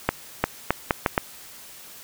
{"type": "accelerating click train", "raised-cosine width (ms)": 0.5, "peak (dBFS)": -3, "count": 6, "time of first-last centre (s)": [0.09, 1.179], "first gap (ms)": 350, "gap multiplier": 0.76, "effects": ["white hiss -44 dBFS RMS until 2.03 s"]}